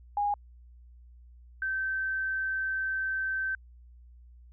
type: tone pair in turn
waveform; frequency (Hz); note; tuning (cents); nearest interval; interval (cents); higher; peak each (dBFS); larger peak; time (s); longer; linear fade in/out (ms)
sine; 820 / 1548; G#5 / G6; -22 / -22; major seventh; 1100; second; -25 / -28; first; 0.17-0.34 / 1.62-3.55; second; 2
effects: added 60 Hz sine -50 dBFS peak until 4.52 s